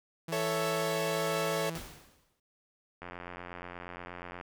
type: tone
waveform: sawtooth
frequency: 164.81 Hz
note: E3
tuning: in tune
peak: -33 dBFS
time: 0.28-1.78 s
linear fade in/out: 5 ms
type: chord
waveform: sawtooth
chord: A major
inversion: none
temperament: equal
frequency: 440 / 554.4 / 659.3 Hz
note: A4 / C#5 / E5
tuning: 0 / 0 / 0 cents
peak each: -30 / -30 / -32 dBFS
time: 0.32-1.7 s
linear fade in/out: 5 ms
type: noise with exponential decay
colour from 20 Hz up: pink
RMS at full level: -40 dBFS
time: 1.75-2.4 s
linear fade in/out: 2 ms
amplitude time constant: 140 ms
type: click train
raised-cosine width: 0.5 ms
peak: -27 dBFS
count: 124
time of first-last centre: 3.02-4.411 s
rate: 88.4 Hz
effects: none